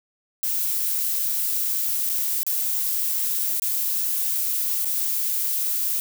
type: noise with dropouts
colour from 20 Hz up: violet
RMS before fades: -24 dBFS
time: 0.43-6 s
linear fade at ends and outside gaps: 0 ms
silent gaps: 2.092-2.097 / 2.432-2.466 / 3.598-3.621 / 4.847-4.855 s
effects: none